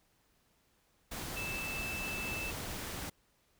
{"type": "tone in noise", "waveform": "sine", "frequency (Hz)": 2637, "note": "E7", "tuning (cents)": 0, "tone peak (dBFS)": -38, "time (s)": [1.36, 2.51], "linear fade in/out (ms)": 10, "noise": "pink", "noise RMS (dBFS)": -41, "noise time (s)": [1.11, 3.1], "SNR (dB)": 0, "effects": ["pink hiss -72 dBFS RMS until 3.59 s"]}